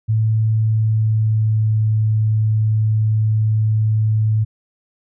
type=tone with pitch glide; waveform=sine; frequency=110.1 to 108.77 Hz; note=A2 to A2; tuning=+2 to -19 cents; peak=-13 dBFS; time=0.08-4.45 s; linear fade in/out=20 ms; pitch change=-21 cents; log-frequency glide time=0.52-1.79 s; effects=none